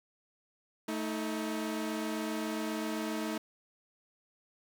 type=tone pair together; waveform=sawtooth; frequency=220.1 / 316.4 Hz; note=A3 / D#4; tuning=+1 / +29 cents; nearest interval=tritone; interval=628 cents; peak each=-32 / -32 dBFS; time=0.88-3.38 s; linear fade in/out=5 ms; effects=11-bit